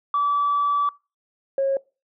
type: tone pair in turn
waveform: sine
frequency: 1153 / 544.1 Hz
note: D6 / C#5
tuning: -32 / -32 cents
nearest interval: octave + minor second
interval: 1300 cents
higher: first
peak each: -17 dBFS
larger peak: neither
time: 0.14-0.89 / 1.58-1.77 s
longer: first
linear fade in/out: 2 ms
effects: noise-tail reverb RT60 0.3 s tail -24 dB re dry + tanh soft clip ceiling -14 dBFS